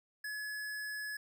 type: tone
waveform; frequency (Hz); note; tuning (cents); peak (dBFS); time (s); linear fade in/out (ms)
square; 1700; G#6; +40; -39; 0.24-1.17; 5
effects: none